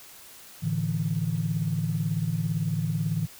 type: chord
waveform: sine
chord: A suspended fourth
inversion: none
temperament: equal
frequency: 110 / 146.83 / 164.81 Hz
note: A2 / D3 / E3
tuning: 0 / 0 / 0 cents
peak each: -30 / -29 / -27 dBFS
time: 0.62-3.27 s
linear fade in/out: 20 ms
effects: tanh soft clip ceiling -15 dBFS + white hiss -48 dBFS RMS until 3.39 s